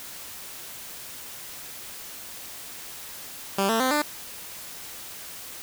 10% pulse tone with pitch steps, 196 / 225.1 / 258.6 / 297.1 Hz, G3 / A3 / C4 / D4, 0 / +40 / -20 / +20 cents, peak -13 dBFS, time 3.58-4.02 s, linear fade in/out 5 ms, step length 110 ms, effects white hiss -40 dBFS RMS until 5.62 s

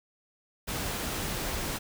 pink noise, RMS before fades -33 dBFS, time 0.67-1.79 s, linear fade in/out 20 ms, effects none

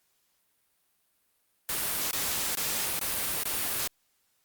white noise bursts, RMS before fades -30 dBFS, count 5, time 1.69-3.874 s, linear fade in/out 0 ms, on 420 ms, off 21 ms, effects white hiss -72 dBFS RMS until 4.44 s + Opus 48 kbps

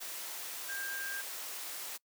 sine tone in noise, 1597 Hz, G6, 32 cents sharp, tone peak -38 dBFS, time 0.68-1.22 s, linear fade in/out 20 ms, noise white, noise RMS -42 dBFS, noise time 0-1.98 s, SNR +1 dB, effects noise-tail reverb RT60 0.1 s tail -24 dB re dry + high-pass 400 Hz 12 dB/octave

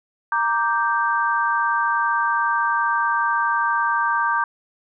sine chord, G minor, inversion first, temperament equal, 932.3 / 1174.7 / 1568 Hz, Bb5 / D6 / G6, 0 / 0 / 0 cents, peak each -22 dBFS, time 0.32-4.44 s, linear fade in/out 2 ms, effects none

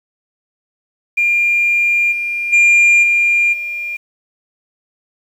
sine tone with level steps, 2400 Hz, D7, 37 cents sharp, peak -10 / -17 / -4 / -9 / -20 dBFS, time 1.17-3.97 s, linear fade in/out 10 ms, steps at 2.11 / 2.52 / 3.02 / 3.52 s, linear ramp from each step 20 ms, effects tanh soft clip ceiling -6 dBFS + 7-bit

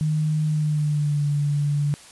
sine tone with pitch glide, 154 to 145.36 Hz, D#3 to D3, -17 to -17 cents, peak -19 dBFS, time 0.01-1.94 s, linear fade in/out 0 ms, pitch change -100 cents, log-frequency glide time 0.45-1.26 s, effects white hiss -46 dBFS RMS until 2.11 s + resampled to 24000 Hz

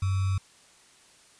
sine tone with sample-and-hold, 95.6 Hz, G2, 43 cents flat, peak -23 dBFS, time 0.02-0.38 s, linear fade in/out 5 ms, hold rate 1225 Hz, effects white hiss -57 dBFS RMS until 1.39 s + resampled to 22050 Hz

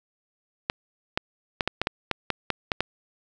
clicks, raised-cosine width 0.3 ms, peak -7 dBFS, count 11, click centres 0.699 / 1.175 / 1.608 / 1.676 / 1.816 / 1.871 / 2.113 / 2.303 / 2.503 / 2.718 / 2.806 s, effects none

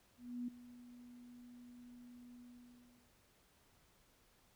sine tone with ADSR envelope, 243.8 Hz, B3, 22 cents flat, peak -38 dBFS, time 0.17-3.12 s, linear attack 310 ms, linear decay 6 ms, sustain -16 dB, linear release 710 ms, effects pink hiss -71 dBFS RMS until 4.55 s

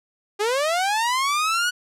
sawtooth linear sweep, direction up, 397 to 1482 Hz, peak -16 dBFS, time 0.39-1.71 s, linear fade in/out 20 ms, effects low-pass 10000 Hz 12 dB/octave

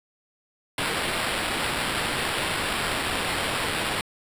violet noise with sample-and-hold, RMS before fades -27 dBFS, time 0.78-4.01 s, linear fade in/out 2 ms, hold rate 6300 Hz, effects resampled to 32000 Hz

